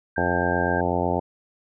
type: tone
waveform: sine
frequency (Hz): 1586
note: G6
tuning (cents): +20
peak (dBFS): -27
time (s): 0.16-0.81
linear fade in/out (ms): 5
type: harmonic tone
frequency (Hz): 88.1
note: F2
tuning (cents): +16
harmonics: 1 / 2 / 3 / 4 / 5 / 6 / 7 / 8 / 9 / 10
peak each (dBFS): -30 / -30 / -30 / -30 / -30 / -30 / -30 / -30 / -30 / -30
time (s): 0.17-1.2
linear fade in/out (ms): 10
effects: none